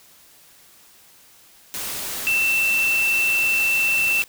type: tone in noise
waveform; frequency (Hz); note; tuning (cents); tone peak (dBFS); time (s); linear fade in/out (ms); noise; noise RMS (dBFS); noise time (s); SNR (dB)
sine; 2674; E7; +24; -17; 2.27-4.22; 0; white; -29; 1.74-4.24; +9
effects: white hiss -51 dBFS RMS until 4.28 s